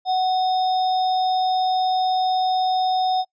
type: tone with sample-and-hold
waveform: sine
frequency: 744 Hz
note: F#5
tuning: 9 cents sharp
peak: -17 dBFS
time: 0.05-3.25 s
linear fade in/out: 50 ms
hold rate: 4410 Hz
effects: noise-tail reverb RT60 0.1 s tail -25 dB re dry + resampled to 16000 Hz